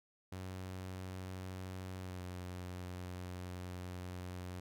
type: tone with pitch glide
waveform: sawtooth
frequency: 93.1 to 90.45 Hz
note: F#2 to F#2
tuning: +11 to -39 cents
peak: -39 dBFS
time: 0.32-4.6 s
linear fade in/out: 5 ms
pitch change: -50 cents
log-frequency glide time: 2-2.22 s
effects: none